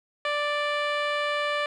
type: tone with low-pass filter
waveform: 10% pulse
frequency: 587.3 Hz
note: D5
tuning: in tune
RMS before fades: -27 dBFS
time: 0.25-1.66 s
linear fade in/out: 2 ms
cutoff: 3400 Hz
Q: 0.52
effects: none